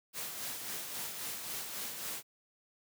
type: noise with tremolo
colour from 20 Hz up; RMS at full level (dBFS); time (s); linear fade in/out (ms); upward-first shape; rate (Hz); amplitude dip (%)
white; -39; 0.13-2.23; 50; sine; 3.7; 40
effects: high-pass 100 Hz 12 dB/octave